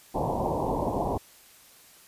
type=low-pass noise; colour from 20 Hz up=white; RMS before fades=-28 dBFS; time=0.14-1.18 s; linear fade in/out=10 ms; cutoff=1000 Hz; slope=96 dB/octave; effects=white hiss -54 dBFS RMS until 2.07 s + resampled to 32000 Hz